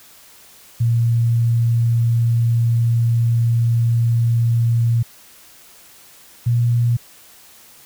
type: tone pair in turn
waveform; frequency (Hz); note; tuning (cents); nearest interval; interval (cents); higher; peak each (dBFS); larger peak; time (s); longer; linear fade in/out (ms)
sine; 116.7 / 119.01; A#2 / A#2; +2 / +36; unison; 34; second; -13; neither; 0.8-5.03 / 6.46-6.97; first; 10
effects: white hiss -46 dBFS RMS until 7.85 s